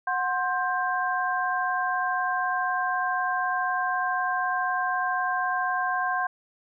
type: tone cluster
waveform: sine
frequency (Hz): 733 / 1055 / 1579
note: F#5 / C6 / G6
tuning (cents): -16 / +14 / +12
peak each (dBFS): -28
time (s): 0.07-6.27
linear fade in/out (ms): 5
effects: none